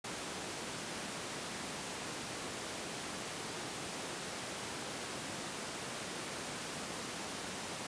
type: high-pass noise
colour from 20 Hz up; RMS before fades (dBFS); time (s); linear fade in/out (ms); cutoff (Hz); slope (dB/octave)
pink; -42; 0.04-7.87; 5; 170; 12
effects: resampled to 22050 Hz